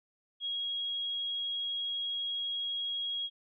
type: tone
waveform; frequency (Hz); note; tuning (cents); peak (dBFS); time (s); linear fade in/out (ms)
sine; 3296; G#7; -14; -32; 0.4-3.3; 50
effects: none